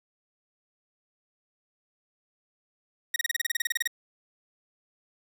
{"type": "tone bursts", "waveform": "sawtooth", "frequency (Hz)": 1883, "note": "A#6", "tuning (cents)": 17, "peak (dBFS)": -20, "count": 15, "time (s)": [3.14, 3.875], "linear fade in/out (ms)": 5, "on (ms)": 21, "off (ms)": 30, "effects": ["8-bit"]}